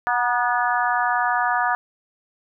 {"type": "harmonic tone with a mistuned harmonic", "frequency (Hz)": 244.4, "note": "B3", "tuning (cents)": -18, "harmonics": [3, 4, 5, 6, 7], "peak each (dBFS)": [-23, -24, -25, -26, -26], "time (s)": [0.07, 1.75], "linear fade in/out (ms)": 0, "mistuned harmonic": 4, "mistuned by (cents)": -35, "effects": []}